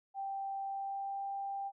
sine tone with pitch glide, 784 to 790.8 Hz, G5 to G5, 0 to +15 cents, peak -36 dBFS, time 0.14-1.72 s, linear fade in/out 50 ms, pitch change +15 cents, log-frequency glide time 0.64-1.26 s, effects none

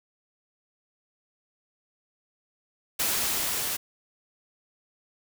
white noise with level ramp, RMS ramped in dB -26 to -30 dBFS, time 2.99-3.77 s, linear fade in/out 10 ms, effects none

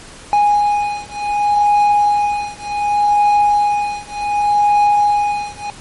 triangle beating tone pair, 826 / 826.67 Hz, G#5 / G#5, -10 / -8 cents, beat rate 0.67 Hz, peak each -13 dBFS, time 0.33-5.7 s, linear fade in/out 0 ms, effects pink hiss -37 dBFS RMS until 5.8 s + MP3 48 kbps

